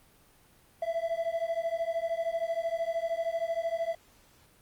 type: beating tone pair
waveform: triangle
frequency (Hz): 659.3 / 672.3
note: E5 / E5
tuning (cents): 0 / +34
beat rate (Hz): 13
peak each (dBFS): -30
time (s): 0.82-3.95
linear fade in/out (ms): 5
effects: pink hiss -61 dBFS RMS until 4.61 s + Opus 32 kbps